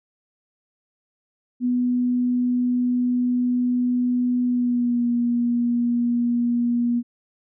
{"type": "tone with pitch glide", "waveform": "sine", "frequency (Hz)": [246.9, 239.2], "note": ["B3", "A#3"], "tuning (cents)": [0, 45], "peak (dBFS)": -18, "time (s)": [1.6, 7.03], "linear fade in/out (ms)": 50, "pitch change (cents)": -55, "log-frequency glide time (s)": [4.45, 5.07], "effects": []}